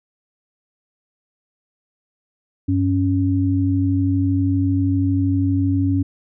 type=tone pair together; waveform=sine; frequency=96.6 / 277.2 Hz; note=G2 / C#4; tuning=-25 / 0 cents; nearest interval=octave + tritone; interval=1825 cents; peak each=-18 dBFS; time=2.68-6.03 s; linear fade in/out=10 ms; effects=none